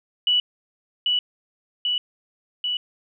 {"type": "tone with echo", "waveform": "sine", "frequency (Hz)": 2952, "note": "F#7", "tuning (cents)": -5, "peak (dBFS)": -16, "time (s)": [0.27, 0.4], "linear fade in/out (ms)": 2, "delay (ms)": 790, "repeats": 3, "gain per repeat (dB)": -2, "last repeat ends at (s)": 2.77, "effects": []}